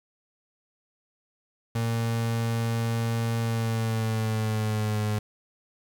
35% pulse tone with pitch glide, 115.1 to 106.16 Hz, A#2 to G#2, -22 to +38 cents, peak -23 dBFS, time 1.75-5.19 s, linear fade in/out 5 ms, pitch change -140 cents, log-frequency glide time 3.4-5.03 s, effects 9-bit

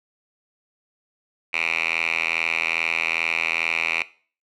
5% pulse tone with band-pass filter, 82.41 Hz, E2, in tune, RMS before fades -24 dBFS, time 1.53-4.03 s, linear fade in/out 10 ms, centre 2400 Hz, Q 5.5, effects noise-tail reverb RT60 0.4 s tail -18 dB re dry

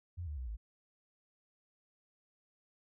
sine tone with pitch steps, 87.31 / 74.27 / 63.18 / 53.75 Hz, F2 / D2 / B1 / A1, 0 / +20 / +40 / -40 cents, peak -38 dBFS, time 0.17-0.57 s, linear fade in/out 20 ms, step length 100 ms, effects none

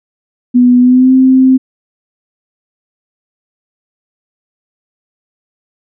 sine tone with pitch glide, 246.9 to 260.8 Hz, B3 to C4, 0 to -5 cents, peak -3 dBFS, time 0.54-1.58 s, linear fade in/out 20 ms, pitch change +95 cents, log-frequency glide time 0.79-1.13 s, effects none

